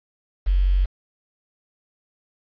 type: tone with quantisation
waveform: sine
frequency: 46.25 Hz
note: F#1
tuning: in tune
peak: -15 dBFS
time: 0.46-0.86 s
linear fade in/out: 20 ms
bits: 7
effects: resampled to 11025 Hz